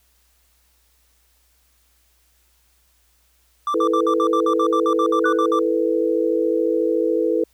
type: tone bursts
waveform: triangle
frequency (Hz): 1174.7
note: D6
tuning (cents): 0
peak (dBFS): -17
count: 15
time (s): 3.67-5.591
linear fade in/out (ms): 2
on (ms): 73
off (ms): 59
type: chord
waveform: sine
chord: E suspended fourth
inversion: none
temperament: equal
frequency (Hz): 329.6 / 440 / 493.9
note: E4 / A4 / B4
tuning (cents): 0 / 0 / 0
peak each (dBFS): -21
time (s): 3.74-7.44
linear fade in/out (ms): 5
type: tone with exponential decay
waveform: sine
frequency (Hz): 1480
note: F#6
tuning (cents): 0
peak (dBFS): -17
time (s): 5.24-5.49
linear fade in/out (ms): 5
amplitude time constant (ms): 54
effects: added 60 Hz sine -62 dBFS peak until 7.53 s + white hiss -62 dBFS RMS until 7.53 s